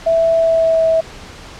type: tone with pitch glide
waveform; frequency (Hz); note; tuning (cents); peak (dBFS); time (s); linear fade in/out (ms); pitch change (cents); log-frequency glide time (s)
sine; 659 to 649.6; E5 to E5; -1 to -26; -10; 0.06-1.01; 10; -25; 0.32-0.83
effects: pink hiss -35 dBFS RMS until 1.59 s + low-pass 6000 Hz 12 dB/octave